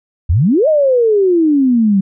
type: exponential two-way sweep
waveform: sine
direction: up then down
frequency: 71.5 to 641 to 188.3 Hz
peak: -8 dBFS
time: 0.29-2.01 s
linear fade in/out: 10 ms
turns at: 0.68 s
effects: none